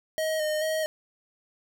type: tone with vibrato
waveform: square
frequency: 622 Hz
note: D#5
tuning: 1 cent flat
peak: -26 dBFS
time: 0.18-0.86 s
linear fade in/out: 0 ms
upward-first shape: square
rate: 2.3 Hz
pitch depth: 25 cents each way
effects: none